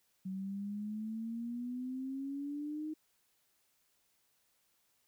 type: exponential sweep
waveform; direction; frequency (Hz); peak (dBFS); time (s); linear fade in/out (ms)
sine; up; 187.1 to 312.6; -37; 0.25-2.94; 10
effects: white hiss -75 dBFS RMS until 5.07 s